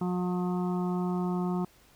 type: harmonic tone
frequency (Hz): 179.8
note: F#3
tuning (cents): -49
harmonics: 1 / 2 / 4 / 5 / 6 / 7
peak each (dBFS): -28 / -34 / -40 / -42 / -44 / -45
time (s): 0.01-1.65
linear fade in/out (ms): 5
effects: pink hiss -60 dBFS RMS until 1.95 s